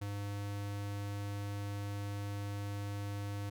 square tone, 101.4 Hz, G#2, 41 cents flat, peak -38 dBFS, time 0.01-3.5 s, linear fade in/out 10 ms, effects none

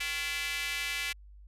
square tone with high-pass filter, 155.56 Hz, D#3, in tune, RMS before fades -34 dBFS, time 0-1.13 s, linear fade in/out 10 ms, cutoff 2300 Hz, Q 2.7, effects added 50 Hz sine -49 dBFS peak until 1.47 s + resampled to 32000 Hz

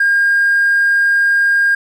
sine tone with hard clipping, 1614 Hz, G#6, 50 cents flat, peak -10 dBFS, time 0-1.75 s, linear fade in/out 5 ms, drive 1 dB, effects none

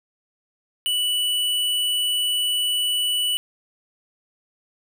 triangle tone with hard clipping, 2960 Hz, F#7, in tune, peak -21 dBFS, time 0.86-3.37 s, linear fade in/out 0 ms, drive 17 dB, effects none

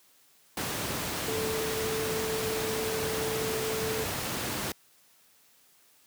sine tone in noise, 440.8 Hz, A4, 3 cents sharp, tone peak -31 dBFS, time 1.28-4.04 s, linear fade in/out 2 ms, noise pink, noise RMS -32 dBFS, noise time 0.57-4.72 s, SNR -2 dB, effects white hiss -62 dBFS RMS until 6.06 s + high-pass 100 Hz 12 dB/octave

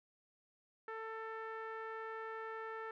sawtooth tone with low-pass filter, 444.8 Hz, A4, 19 cents sharp, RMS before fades -45 dBFS, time 0.88-2.91 s, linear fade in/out 2 ms, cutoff 1600 Hz, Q 3.5, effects none

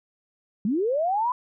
sine linear sweep, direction up, 186.2 to 1017 Hz, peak -21 dBFS, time 0.65-1.32 s, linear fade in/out 2 ms, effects none

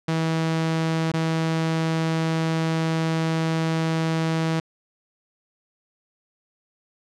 sawtooth tone with dropouts, 161.9 Hz, E3, 31 cents flat, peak -17 dBFS, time 0.08-4.6 s, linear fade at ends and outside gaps 5 ms, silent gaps 1.118-1.137 s, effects low-pass 6000 Hz 12 dB/octave

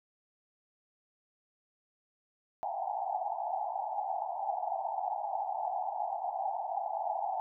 white band-pass noise, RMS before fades -35 dBFS, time 2.63-7.4 s, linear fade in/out 0 ms, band 680 to 870 Hz, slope 96 dB/octave, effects none

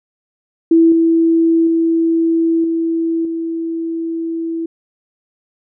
sine tone with level steps, 329.6 Hz, E4, in tune, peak -6 / -9 / -11 / -14 / -18 dBFS, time 0.71-4.66 s, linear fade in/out 5 ms, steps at 0.92 / 1.67 / 2.64 / 3.25 s, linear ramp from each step 2 ms, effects none

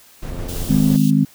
brown noise with tremolo, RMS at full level -26 dBFS, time 0.22-0.97 s, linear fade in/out 10 ms, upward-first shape square, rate 6.1 Hz, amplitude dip 25%
click train, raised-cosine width 2 ms, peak -21 dBFS, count 58, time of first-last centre 0.31-0.96 s, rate 87.7 Hz
white high-pass noise, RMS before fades -33 dBFS, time 0.48-1.11 s, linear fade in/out 10 ms, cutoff 2600 Hz, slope 96 dB/octave
sine chord, Ab major, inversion second, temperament just, 155.74 / 207.7 / 259.6 Hz, Eb3 / Ab3 / C4, +2 / 0 / -13 cents, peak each -16 dBFS, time 0.69-1.25 s, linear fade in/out 10 ms
effects white hiss -48 dBFS RMS until 1.34 s

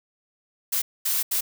blue noise bursts at uneven times, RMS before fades -24 dBFS, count 3, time 0.72-0.82 / 1.05-1.23 / 1.31-1.41 s, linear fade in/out 10 ms, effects none

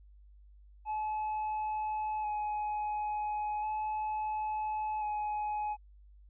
triangle tone with vibrato, 850 Hz, G#5, 40 cents sharp, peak -30 dBFS, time 0.85-5.77 s, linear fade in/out 50 ms, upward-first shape square, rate 0.36 Hz, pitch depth 15 cents each way, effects added 50 Hz sine -54 dBFS peak until 6.29 s + resampled to 8000 Hz

